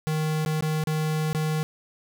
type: tone with dropouts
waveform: square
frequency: 155.56 Hz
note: D#3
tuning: in tune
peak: -24 dBFS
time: 0.07-1.63 s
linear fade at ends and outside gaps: 0 ms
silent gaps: 0.45-0.461 / 0.608-0.624 / 0.838-0.872 / 1.33-1.348 s
effects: none

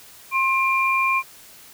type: tone pair together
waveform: sine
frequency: 1062 / 2384 Hz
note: C6 / D7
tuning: +25 / +25 cents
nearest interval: octave + major second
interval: 1400 cents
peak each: -20 dBFS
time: 0.31-1.23 s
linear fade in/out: 50 ms
effects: white hiss -46 dBFS RMS until 1.73 s

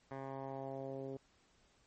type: tone with low-pass filter sweep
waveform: 10% pulse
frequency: 135.1 Hz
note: C#3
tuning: 44 cents flat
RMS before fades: -44 dBFS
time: 0.11-1.17 s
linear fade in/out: 2 ms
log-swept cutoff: 1400 to 420 Hz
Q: 2
effects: pink hiss -71 dBFS RMS until 1.86 s + MP3 32 kbps

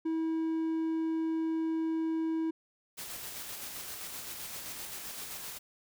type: tone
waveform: triangle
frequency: 323 Hz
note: E4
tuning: 35 cents flat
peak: -27 dBFS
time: 0.05-2.51 s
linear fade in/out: 10 ms
type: noise with tremolo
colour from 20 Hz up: white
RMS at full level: -41 dBFS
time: 2.97-5.59 s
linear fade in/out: 20 ms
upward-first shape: square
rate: 7.7 Hz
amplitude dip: 25%
effects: none

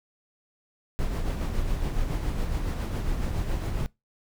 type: noise with tremolo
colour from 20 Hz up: brown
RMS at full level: -26 dBFS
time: 0.99-3.86 s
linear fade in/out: 0 ms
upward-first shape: sine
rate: 7.2 Hz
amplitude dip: 40%
effects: noise-tail reverb RT60 0.2 s tail -22 dB re dry

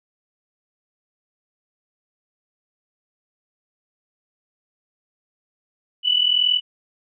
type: tone pair together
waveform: sine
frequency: 2960 / 3001 Hz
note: F#7 / F#7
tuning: 0 / +24 cents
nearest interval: unison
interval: 24 cents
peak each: -17 / -20 dBFS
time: 6.03-6.61 s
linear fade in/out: 50 ms
effects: none

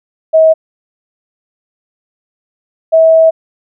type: tone pair in turn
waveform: sine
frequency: 639 / 647.2 Hz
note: D#5 / E5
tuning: +46 / -32 cents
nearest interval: unison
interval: 22 cents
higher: second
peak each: -3 dBFS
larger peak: neither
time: 0.33-0.54 / 2.92-3.31 s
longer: second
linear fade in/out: 20 ms
effects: none

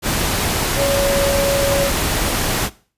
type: tone in noise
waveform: sine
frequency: 558 Hz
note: C#5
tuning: 11 cents sharp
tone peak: -16 dBFS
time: 0.75-1.91 s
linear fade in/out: 50 ms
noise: pink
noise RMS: -19 dBFS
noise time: 0.02-2.7 s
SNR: 0 dB
effects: noise-tail reverb RT60 0.4 s tail -19 dB re dry + resampled to 32000 Hz

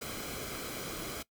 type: noise with comb filter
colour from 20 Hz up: pink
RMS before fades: -40 dBFS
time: 0.01-1.23 s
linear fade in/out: 10 ms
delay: 1.1 ms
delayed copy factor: -0.55
effects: noise-tail reverb RT60 0.1 s tail -20 dB re dry

